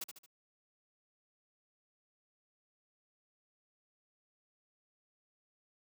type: noise with echo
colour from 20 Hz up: white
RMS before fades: -40 dBFS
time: 0.01-0.04 s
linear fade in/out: 5 ms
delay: 74 ms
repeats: 3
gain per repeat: -7 dB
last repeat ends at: 0.262 s
effects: high-pass 150 Hz 12 dB/octave